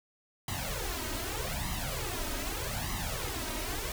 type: noise with flanger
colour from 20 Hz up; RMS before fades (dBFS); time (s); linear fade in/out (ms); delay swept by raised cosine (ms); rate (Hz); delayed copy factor
pink; -35; 0.48-3.92; 2; 1 to 3.2; 0.82; +0.8
effects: none